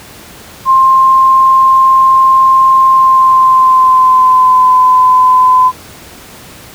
sine tone with pitch glide, 1056 to 1016.5 Hz, C6 to B5, +16 to +50 cents, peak -3 dBFS, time 0.65-5.72 s, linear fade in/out 50 ms, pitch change -66 cents, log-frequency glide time 2.86-4.72 s, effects pink hiss -33 dBFS RMS until 6.74 s + high-pass 60 Hz 12 dB/octave

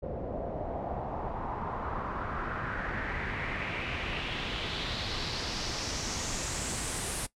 pink noise with low-pass filter sweep, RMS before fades -35 dBFS, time 0.02-7.27 s, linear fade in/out 20 ms, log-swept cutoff 520 to 10000 Hz, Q 3.1, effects noise-tail reverb RT60 0.1 s tail -18 dB re dry

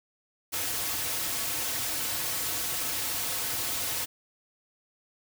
white noise with comb filter, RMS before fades -31 dBFS, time 0.52-4.06 s, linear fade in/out 20 ms, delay 5 ms, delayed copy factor -0.65, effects none

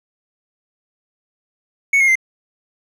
triangle tone with pitch steps, 2217 / 2149 / 2083 Hz, C#7 / C7 / C7, 0 / +46 / -8 cents, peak -9 dBFS, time 1.93-2.155 s, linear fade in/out 5 ms, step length 75 ms, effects none

